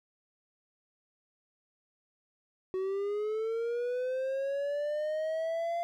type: linear sweep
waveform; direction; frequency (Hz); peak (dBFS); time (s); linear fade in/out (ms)
triangle; up; 372.3 to 690; -28; 2.74-5.83; 0
effects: none